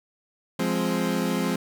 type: chord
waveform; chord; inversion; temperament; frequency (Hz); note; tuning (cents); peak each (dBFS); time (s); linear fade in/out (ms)
30% pulse; F minor; none; equal; 174.61 / 207.7 / 261.6; F3 / Ab3 / C4; 0 / 0 / 0; -25; 0.59-1.56; 5
effects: none